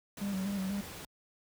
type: noise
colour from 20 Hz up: pink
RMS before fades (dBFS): -45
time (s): 0.17-1.05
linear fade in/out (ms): 2
type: tone with vibrato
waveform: triangle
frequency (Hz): 194.9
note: G3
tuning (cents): -10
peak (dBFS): -30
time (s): 0.21-0.81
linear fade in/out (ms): 5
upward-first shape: square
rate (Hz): 4.1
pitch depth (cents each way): 48
effects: high-pass 60 Hz 12 dB/octave